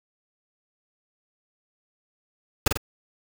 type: noise with echo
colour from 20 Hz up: pink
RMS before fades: -18 dBFS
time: 2.66-2.68 s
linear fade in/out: 5 ms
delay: 47 ms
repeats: 2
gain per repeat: -5 dB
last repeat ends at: 2.774 s
effects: none